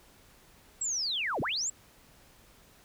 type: linear two-way sweep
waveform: sine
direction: down then up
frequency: 7810 to 85.1 to 7810 Hz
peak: -29 dBFS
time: 0.81-1.7 s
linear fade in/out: 5 ms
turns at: 1.41 s
effects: pink hiss -59 dBFS RMS until 2.84 s